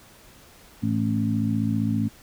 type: harmonic tone with a mistuned harmonic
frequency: 55 Hz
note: A1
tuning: in tune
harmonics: 2 / 3 / 4 / 5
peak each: -26 / -32 / -24 / -28 dBFS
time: 0.82-2.09 s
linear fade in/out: 20 ms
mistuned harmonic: 2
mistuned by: -18 cents
effects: pink hiss -51 dBFS RMS until 2.22 s